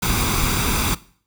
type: noise with comb filter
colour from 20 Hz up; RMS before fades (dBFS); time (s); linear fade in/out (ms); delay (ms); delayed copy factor
pink; -20; 0.02-0.95; 10; 0.83; +0.6
effects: noise-tail reverb RT60 0.5 s tail -19 dB re dry